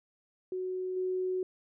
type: tone with level steps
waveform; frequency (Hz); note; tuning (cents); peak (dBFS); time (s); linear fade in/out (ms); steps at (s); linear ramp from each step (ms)
sine; 370; F#4; 0; -32 / -29; 0.52-1.43; 2; 0.96; 10
effects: none